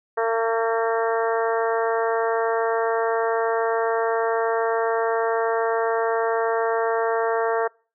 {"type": "harmonic tone with a mistuned harmonic", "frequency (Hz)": 227, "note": "A#3", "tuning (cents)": -46, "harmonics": [2, 3, 4, 5, 6, 7, 8], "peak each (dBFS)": [-22, -26, -28, -30, -32, -33, -34], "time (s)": [0.17, 7.68], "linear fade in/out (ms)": 10, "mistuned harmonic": 8, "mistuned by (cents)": 19, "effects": ["noise-tail reverb RT60 0.4 s tail -26 dB re dry"]}